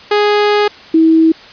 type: tone pair in turn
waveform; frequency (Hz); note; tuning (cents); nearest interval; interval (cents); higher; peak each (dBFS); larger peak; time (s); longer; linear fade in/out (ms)
sawtooth / sine; 415.3 / 322.9; G#4 / E4; 0 / -36; major third; 436; first; -5; neither; 0.11-0.68 / 0.94-1.32; first; 5
effects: white hiss -36 dBFS RMS until 1.52 s + resampled to 11025 Hz